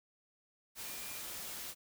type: tone in noise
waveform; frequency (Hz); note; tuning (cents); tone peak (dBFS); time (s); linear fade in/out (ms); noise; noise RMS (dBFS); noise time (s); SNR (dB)
sine; 2397; D7; +35; -54; 0.82-1.22; 50; white; -44; 0.75-1.75; -13
effects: none